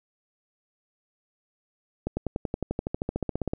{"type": "accelerating click train", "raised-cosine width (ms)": 2, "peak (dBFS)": -14, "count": 20, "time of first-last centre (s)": [2.07, 3.535], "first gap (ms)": 100, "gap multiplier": 0.97, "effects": []}